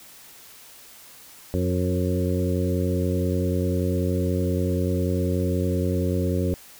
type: harmonic tone with a mistuned harmonic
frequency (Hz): 90.4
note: F#2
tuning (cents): -40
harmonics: 1 / 2 / 3 / 4 / 5 / 6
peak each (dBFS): -24 / -27 / -29 / -30 / -31 / -32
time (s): 1.54-6.54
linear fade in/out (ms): 0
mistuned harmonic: 5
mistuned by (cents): +15
effects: white hiss -47 dBFS RMS until 6.79 s